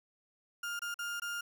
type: tone with dropouts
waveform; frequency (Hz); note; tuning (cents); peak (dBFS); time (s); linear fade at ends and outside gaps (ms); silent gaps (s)
35% pulse; 1408; F6; +14; -34; 0.63-1.41; 5; 0.793-0.818 / 0.943-0.989 / 1.199-1.219
effects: none